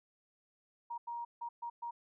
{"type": "tone bursts at uneven times", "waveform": "sine", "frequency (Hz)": 943, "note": "A#5", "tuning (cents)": 20, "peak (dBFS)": -38, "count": 5, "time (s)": [[0.9, 0.98], [1.07, 1.25], [1.41, 1.49], [1.62, 1.7], [1.82, 1.91]], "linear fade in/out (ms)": 10, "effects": []}